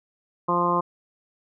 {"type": "harmonic tone", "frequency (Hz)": 174.61, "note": "F3", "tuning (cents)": 0, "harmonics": [1, 2, 3, 4, 5, 6, 7], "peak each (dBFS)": [-29, -28, -29, -32, -30, -22, -30], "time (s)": [0.48, 0.81], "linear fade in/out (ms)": 10, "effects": []}